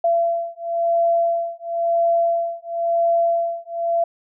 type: beating tone pair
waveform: sine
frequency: 677 / 677.97 Hz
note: E5 / E5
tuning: +46 / +48 cents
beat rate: 0.97 Hz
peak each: -20 dBFS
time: 0.04-4.04 s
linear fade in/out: 5 ms
effects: none